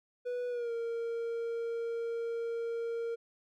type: tone with pitch glide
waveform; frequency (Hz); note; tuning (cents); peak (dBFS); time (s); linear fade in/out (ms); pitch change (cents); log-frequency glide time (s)
triangle; 491.2 to 463.6; B4 to A#4; -9 to -10; -31; 0.25-3.16; 20; -101; 0.49-0.72
effects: none